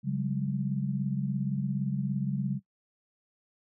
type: chord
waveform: sine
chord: C# suspended fourth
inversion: none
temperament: equal with one note detuned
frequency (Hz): 138.59 / 185 / 202.3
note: C#3 / F#3 / G#3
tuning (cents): 0 / 0 / -45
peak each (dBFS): -30 / -33 / -33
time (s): 0.03-2.6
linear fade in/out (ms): 50
effects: noise-tail reverb RT60 0.1 s tail -19 dB re dry